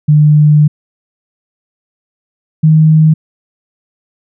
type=tone pair in turn; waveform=sine; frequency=150.1 / 156.73 Hz; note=D3 / D#3; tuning=+38 / +13 cents; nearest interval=minor second; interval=75 cents; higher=second; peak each=-3 dBFS; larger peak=neither; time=0.08-0.68 / 2.63-3.14 s; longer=first; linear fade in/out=10 ms; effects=none